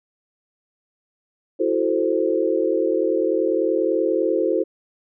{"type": "chord", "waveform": "sine", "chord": "F# half-diminished seventh", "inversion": "third", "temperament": "equal", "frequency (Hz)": [329.6, 370, 440, 523.3], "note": ["E4", "F#4", "A4", "C5"], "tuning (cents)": [0, 0, 0, 0], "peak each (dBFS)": -23, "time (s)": [1.59, 4.64], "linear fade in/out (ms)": 20, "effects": []}